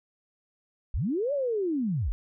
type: linear two-way sweep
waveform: sine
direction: up then down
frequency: 34.49 to 589 to 34.49 Hz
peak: -25 dBFS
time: 0.94-2.12 s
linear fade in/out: 0 ms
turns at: 1.33 s
effects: none